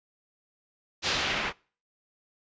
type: noise with low-pass filter sweep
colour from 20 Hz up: white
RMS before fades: -29 dBFS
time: 1.02-1.53 s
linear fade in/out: 50 ms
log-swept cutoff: 4600 to 2000 Hz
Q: 1.3
effects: noise-tail reverb RT60 0.4 s tail -24 dB re dry + resampled to 16000 Hz